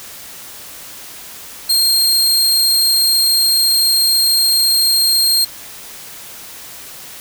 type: tone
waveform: sawtooth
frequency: 4209 Hz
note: C8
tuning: 9 cents sharp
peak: -8 dBFS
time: 1.69-5.45 s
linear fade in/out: 10 ms
effects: white hiss -34 dBFS RMS until 7.2 s